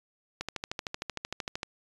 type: click train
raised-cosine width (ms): 0.2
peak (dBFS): -16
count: 17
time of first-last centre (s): 0.41-1.631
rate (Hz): 13.1
effects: resampled to 24000 Hz